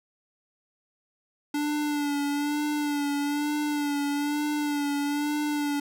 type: tone with vibrato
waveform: square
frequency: 291.7 Hz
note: D4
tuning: 12 cents flat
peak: -26 dBFS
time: 1.54-5.8 s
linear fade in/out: 5 ms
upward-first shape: sine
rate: 1.1 Hz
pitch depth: 35 cents each way
effects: none